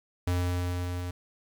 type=tone with level ramp; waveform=square; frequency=89 Hz; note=F2; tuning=33 cents sharp; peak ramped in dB=-25 to -33 dBFS; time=0.27-1.11 s; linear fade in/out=5 ms; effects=9-bit